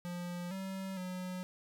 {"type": "tone with pitch steps", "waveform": "square", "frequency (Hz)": [175.9, 191.5, 183], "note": ["F3", "G3", "F#3"], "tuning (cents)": [13, -40, -19], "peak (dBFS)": -39, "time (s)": [0.05, 1.43], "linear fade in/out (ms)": 0, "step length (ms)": 460, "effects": []}